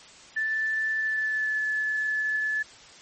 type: tone with pitch glide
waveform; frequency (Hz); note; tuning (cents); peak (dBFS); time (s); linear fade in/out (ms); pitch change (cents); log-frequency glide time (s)
sine; 1760 to 1727.8; A6 to A6; 0 to -32; -24; 0.36-2.63; 10; -32; 0.97-1.62
effects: white hiss -49 dBFS RMS until 3.01 s + MP3 32 kbps